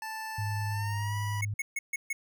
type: tone with pitch glide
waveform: 25% pulse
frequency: 880 to 976.4 Hz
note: A5 to B5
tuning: 0 to -20 cents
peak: -32 dBFS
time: 0.02-1.41 s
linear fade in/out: 2 ms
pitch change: +180 cents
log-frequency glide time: 0.7-1.16 s
type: tone with vibrato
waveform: sine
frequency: 104 Hz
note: G#2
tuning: 3 cents sharp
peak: -30 dBFS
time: 0.38-1.54 s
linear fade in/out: 5 ms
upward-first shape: triangle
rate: 9.8 Hz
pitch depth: 14 cents each way
type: tone bursts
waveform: square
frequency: 2186 Hz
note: C#7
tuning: 25 cents flat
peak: -30 dBFS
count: 5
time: 1.42-2.13 s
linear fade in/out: 5 ms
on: 30 ms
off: 140 ms
effects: none